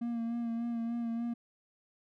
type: tone with vibrato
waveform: triangle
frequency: 233.1 Hz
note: A#3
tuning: in tune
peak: -30 dBFS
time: 0.01-1.34 s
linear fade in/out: 10 ms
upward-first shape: sine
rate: 3.4 Hz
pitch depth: 28 cents each way
effects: none